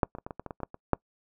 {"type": "clicks", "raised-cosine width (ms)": 1, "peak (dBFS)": [-7, -25, -25, -23, -23, -23, -23, -23, -29, -17, -27, -7], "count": 12, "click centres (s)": [0.032, 0.151, 0.185, 0.265, 0.308, 0.396, 0.463, 0.508, 0.603, 0.633, 0.744, 0.933], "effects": ["noise-tail reverb RT60 0.1 s tail -26 dB re dry"]}